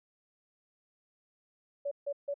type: tone bursts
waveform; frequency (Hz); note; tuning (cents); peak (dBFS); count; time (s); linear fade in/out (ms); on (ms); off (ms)
sine; 568; C#5; +42; -31; 3; 1.85-2.342; 10; 64; 150
effects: none